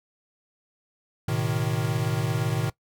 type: chord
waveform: square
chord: A diminished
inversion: none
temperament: equal with one note detuned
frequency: 110 / 127.6 / 155.56 Hz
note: A2 / C3 / Eb3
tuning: 0 / -43 / 0 cents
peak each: -29 dBFS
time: 1.28-2.7 s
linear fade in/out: 5 ms
effects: noise-tail reverb RT60 0.1 s tail -20 dB re dry